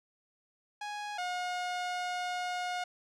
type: tone pair in turn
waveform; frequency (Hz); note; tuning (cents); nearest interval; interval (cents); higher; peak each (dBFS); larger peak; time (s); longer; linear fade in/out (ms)
sawtooth; 830.6 / 719.8; G#5 / F#5; 0 / -48; major second; 248; first; -33 / -29; second; 0.81-1.18 / 1.18-2.84; second; 5
effects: low-pass 6000 Hz 12 dB/octave